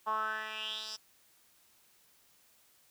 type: tone with band-pass filter sweep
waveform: 10% pulse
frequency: 217 Hz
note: A3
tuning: 24 cents flat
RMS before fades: -37 dBFS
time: 0.06-0.97 s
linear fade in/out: 20 ms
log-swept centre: 970 to 5400 Hz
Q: 5.5
effects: white hiss -66 dBFS RMS until 2.9 s